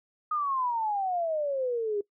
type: exponential sweep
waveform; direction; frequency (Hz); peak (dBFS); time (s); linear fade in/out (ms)
sine; down; 1251 to 400; -26; 0.31-2.01; 5
effects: noise-tail reverb RT60 0.1 s tail -20 dB re dry